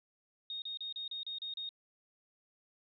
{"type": "tone bursts", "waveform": "sine", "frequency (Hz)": 3715, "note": "A#7", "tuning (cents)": -7, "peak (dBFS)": -38, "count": 8, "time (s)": [0.5, 1.691], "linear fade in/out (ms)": 2, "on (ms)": 120, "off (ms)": 33, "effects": []}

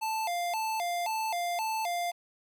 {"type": "tone with vibrato", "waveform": "square", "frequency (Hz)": 784, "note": "G5", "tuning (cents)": 0, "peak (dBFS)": -30, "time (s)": [0.01, 2.12], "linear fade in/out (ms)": 20, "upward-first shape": "square", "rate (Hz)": 1.9, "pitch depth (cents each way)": 200, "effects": []}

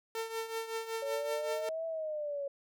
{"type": "tone with tremolo", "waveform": "sawtooth", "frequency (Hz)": 450.7, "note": "A4", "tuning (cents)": 42, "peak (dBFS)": -29, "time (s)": [0.15, 1.69], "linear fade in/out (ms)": 2, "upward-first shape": "triangle", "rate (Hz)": 5.3, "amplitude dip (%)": 75}
{"type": "exponential two-way sweep", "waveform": "sine", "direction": "up then down", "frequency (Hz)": [554.4, 658, 554.4], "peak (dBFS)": -34, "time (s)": [1.02, 2.48], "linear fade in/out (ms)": 5, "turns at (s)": 1.86}
{"effects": []}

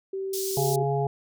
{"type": "tone", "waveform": "sine", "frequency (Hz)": 385.7, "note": "G4", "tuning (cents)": -28, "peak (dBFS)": -28, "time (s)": [0.13, 0.83], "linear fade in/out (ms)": 5}
{"type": "high-pass noise", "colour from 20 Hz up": "pink", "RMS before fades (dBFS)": -33, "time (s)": [0.33, 0.76], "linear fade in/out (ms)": 5, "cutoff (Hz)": 4600, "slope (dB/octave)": 24}
{"type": "harmonic tone", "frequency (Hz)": 139.1, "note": "C#3", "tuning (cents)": 6, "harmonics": [1, 3, 5, 6], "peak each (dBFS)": [-26, -27, -30, -32], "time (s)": [0.57, 1.07], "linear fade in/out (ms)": 2}
{"effects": []}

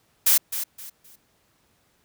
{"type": "noise with echo", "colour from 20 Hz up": "blue", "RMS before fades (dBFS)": -17, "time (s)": [0.26, 0.38], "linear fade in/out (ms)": 10, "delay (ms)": 260, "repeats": 3, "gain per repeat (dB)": -11, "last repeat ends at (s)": 1.16, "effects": ["pink hiss -65 dBFS RMS until 2.04 s", "high-pass 60 Hz 12 dB/octave"]}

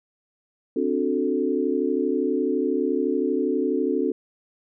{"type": "chord", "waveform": "sine", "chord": "D dominant seventh", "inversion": "third", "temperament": "equal with one note detuned", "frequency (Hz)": [261.6, 293.7, 366.4, 440], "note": ["C4", "D4", "F#4", "A4"], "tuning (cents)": [0, 0, -17, 0], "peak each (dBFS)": -26, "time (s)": [0.76, 4.12], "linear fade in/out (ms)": 5, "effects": []}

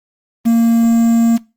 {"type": "tone with quantisation", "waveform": "triangle", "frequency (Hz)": 230.7, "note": "A#3", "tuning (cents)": -18, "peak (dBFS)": -6, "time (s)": [0.45, 1.38], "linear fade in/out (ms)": 20, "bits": 5, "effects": ["noise-tail reverb RT60 0.3 s tail -23 dB re dry", "Opus 24 kbps"]}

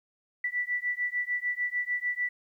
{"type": "beating tone pair", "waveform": "sine", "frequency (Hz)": [1963, 1969.7], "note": ["B6", "B6"], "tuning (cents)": [-11, -5], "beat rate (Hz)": 6.7, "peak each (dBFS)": -31, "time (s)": [0.44, 2.29], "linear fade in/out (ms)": 5, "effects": ["11-bit"]}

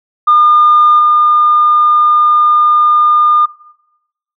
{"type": "tone with level steps", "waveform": "sine", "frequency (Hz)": 1211, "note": "D#6", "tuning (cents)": -47, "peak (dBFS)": [-3, -5], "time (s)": [0.27, 3.46], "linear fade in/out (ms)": 10, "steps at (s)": 0.99, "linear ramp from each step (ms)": 2, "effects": ["noise-tail reverb RT60 0.9 s tail -20 dB re dry", "tanh soft clip ceiling 0 dBFS"]}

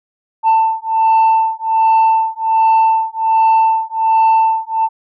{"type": "beating tone pair", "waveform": "sine", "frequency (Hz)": [890, 891.3], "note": ["A5", "A5"], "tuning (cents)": [20, 22], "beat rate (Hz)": 1.3, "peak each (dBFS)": -11, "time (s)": [0.43, 4.89], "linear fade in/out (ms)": 50, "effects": ["tanh soft clip ceiling -6 dBFS"]}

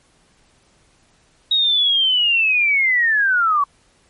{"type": "linear sweep", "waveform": "sine", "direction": "down", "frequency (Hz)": [3801, 1108.7], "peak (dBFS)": -13, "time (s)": [1.51, 3.64], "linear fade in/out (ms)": 5, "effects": ["pink hiss -57 dBFS RMS until 4.09 s", "MP3 48 kbps"]}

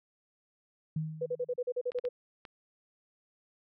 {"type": "tone with exponential decay", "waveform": "sine", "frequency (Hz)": 156.9, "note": "D#3", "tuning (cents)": 15, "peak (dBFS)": -28, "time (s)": [0.96, 1.56], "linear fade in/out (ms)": 5, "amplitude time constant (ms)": 130}
{"type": "tone bursts", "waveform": "sine", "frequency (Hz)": 493.9, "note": "B4", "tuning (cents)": 0, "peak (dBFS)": -29, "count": 10, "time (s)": [1.21, 2.09], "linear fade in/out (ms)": 10, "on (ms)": 52, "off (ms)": 40}
{"type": "clicks", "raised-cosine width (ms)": 0.3, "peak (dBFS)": -30, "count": 4, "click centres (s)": [1.919, 1.987, 2.052, 2.452]}
{"effects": []}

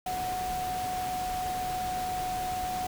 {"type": "tone in noise", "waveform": "sine", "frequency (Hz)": 736, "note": "F#5", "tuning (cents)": -9, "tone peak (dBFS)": -30, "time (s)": [0.06, 2.87], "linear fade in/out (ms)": 5, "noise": "pink", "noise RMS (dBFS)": -39, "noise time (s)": [0.06, 2.87], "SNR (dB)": 6, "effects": []}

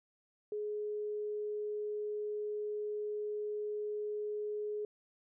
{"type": "tone", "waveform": "sine", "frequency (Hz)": 420, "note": "G#4", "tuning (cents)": 19, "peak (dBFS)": -35, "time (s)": [0.52, 4.85], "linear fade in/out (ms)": 2, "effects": []}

